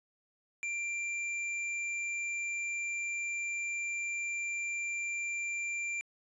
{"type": "tone with tanh clipping", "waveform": "triangle", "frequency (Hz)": 2367, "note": "D7", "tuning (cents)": 13, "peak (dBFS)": -35, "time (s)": [0.63, 6.01], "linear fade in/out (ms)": 0, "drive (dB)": 18, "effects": ["resampled to 22050 Hz"]}